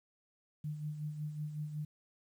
sine tone with tremolo, 150.9 Hz, D3, 47 cents sharp, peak -35 dBFS, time 0.64-1.85 s, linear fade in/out 5 ms, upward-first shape sine, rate 5.4 Hz, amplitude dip 55%, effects 11-bit

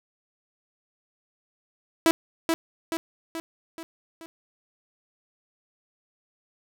sawtooth tone with echo, 328 Hz, E4, 9 cents flat, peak -12 dBFS, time 2.06-2.11 s, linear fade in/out 0 ms, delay 430 ms, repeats 5, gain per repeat -5 dB, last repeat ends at 4.26 s, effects none

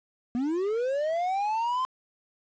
triangle linear sweep, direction up, 233.3 to 1046.5 Hz, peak -23 dBFS, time 0.35-1.85 s, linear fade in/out 0 ms, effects resampled to 16000 Hz + 9-bit

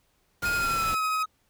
pink noise, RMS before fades -35 dBFS, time 0.42-0.95 s, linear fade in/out 5 ms
triangle tone with pitch glide, 1412 to 1272.6 Hz, F6 to D#6, +19 to +39 cents, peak -23 dBFS, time 0.42-1.26 s, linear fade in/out 20 ms, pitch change -180 cents, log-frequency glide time 0.54-1.03 s
sawtooth tone with tremolo, 2508 Hz, D#7, 13 cents sharp, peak -27 dBFS, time 0.45-1.23 s, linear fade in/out 5 ms, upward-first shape triangle, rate 12 Hz, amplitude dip 55%
effects pink hiss -69 dBFS RMS until 1.49 s

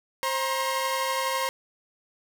sawtooth tone cluster, 529 / 948 / 1070 Hz, C5 / A#5 / C6, +19 / +29 / +38 cents, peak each -26 dBFS, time 0.23-1.49 s, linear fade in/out 0 ms, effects none

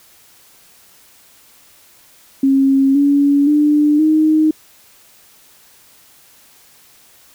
sine tone with pitch steps, 270.9 / 283.7 / 297.1 / 311.2 Hz, C#4 / C#4 / D4 / D#4, -40 / +40 / +20 / 0 cents, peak -9 dBFS, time 2.43-4.51 s, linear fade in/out 5 ms, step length 520 ms, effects white hiss -48 dBFS RMS until 7.34 s

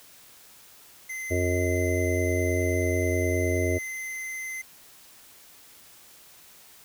square tone with vibrato, 2057 Hz, C7, 30 cents flat, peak -33 dBFS, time 1.09-4.62 s, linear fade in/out 10 ms, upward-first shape sine, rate 20 Hz, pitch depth 16 cents each way
harmonic tone, 89.5 Hz, F2, 43 cents sharp, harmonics 1 / 3 / 4 / 5 / 6 / 7, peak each -26 / -32 / -29 / -32 / -37 / -31 dBFS, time 1.3-3.79 s, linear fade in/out 20 ms
effects white hiss -52 dBFS RMS until 6.84 s

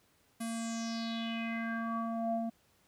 square tone with low-pass filter sweep, 228.3 Hz, A#3, 36 cents flat, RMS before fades -36 dBFS, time 0.4-2.5 s, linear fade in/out 10 ms, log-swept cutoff 11000 to 530 Hz, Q 5.2, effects pink hiss -69 dBFS RMS until 2.87 s + high-pass 60 Hz 12 dB/octave

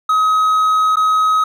triangle tone with dropouts, 1269 Hz, D#6, 34 cents sharp, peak -9 dBFS, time 0.09-1.44 s, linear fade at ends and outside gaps 5 ms, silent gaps 0.958-0.968 s, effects none

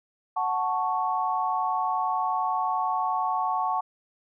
sine chord, F# minor, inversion none, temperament equal, 740 / 880 / 1108.7 Hz, F#5 / A5 / C#6, 0 / 0 / 0 cents, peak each -28 dBFS, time 0.36-3.81 s, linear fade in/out 10 ms, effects none

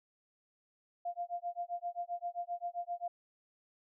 sine tone with tremolo, 698.5 Hz, F5, in tune, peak -33 dBFS, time 1.05-3.08 s, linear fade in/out 5 ms, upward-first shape sine, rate 7.6 Hz, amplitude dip 100%, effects none

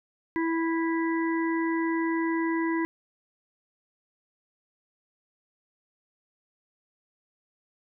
harmonic tone, 328.9 Hz, E4, 4 cents flat, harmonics 1 / 3 / 5 / 6, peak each -25 / -33 / -39 / -35 dBFS, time 0.36-2.85 s, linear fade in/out 0 ms, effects none

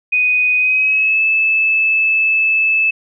sine tone with pitch glide, 2492 to 2617 Hz, D#7 to E7, +2 to -13 cents, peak -11 dBFS, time 0.12-2.91 s, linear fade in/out 10 ms, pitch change +85 cents, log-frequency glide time 0.57-1.23 s, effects none

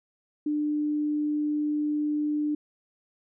sine tone, 298.5 Hz, D4, 28 cents sharp, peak -24 dBFS, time 0.46-2.55 s, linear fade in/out 5 ms, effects none

